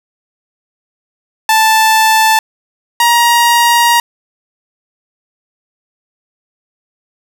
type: tone pair in turn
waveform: sawtooth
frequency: 880 / 945 Hz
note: A5 / A#5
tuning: 0 / +23 cents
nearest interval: minor second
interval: 123 cents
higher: second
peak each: -3 dBFS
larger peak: neither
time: 1.49-2.39 / 3-4 s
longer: second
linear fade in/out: 2 ms
effects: none

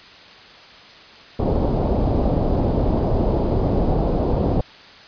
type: low-pass noise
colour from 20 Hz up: pink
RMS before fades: -19 dBFS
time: 1.39-4.61 s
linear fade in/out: 5 ms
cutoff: 740 Hz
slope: 24 dB/octave
effects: white hiss -43 dBFS RMS until 5.07 s + resampled to 11025 Hz

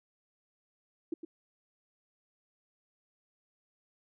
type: tone with echo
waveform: sine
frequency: 330 Hz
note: E4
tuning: 2 cents sharp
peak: -30 dBFS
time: 1.12-1.14 s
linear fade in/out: 5 ms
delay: 110 ms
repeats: 1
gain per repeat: -9 dB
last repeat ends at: 1.25 s
effects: none

